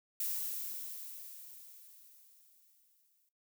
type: noise with exponential decay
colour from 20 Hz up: violet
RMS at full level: -35 dBFS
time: 0.2-3.29 s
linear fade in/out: 2 ms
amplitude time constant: 670 ms
effects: noise-tail reverb RT60 0.2 s tail -17 dB re dry